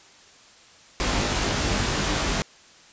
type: noise with comb filter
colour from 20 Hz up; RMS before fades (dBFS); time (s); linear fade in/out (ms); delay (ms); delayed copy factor
pink; -24; 1-2.42; 0; 20; +0.7
effects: white hiss -51 dBFS RMS until 2.92 s + resampled to 16000 Hz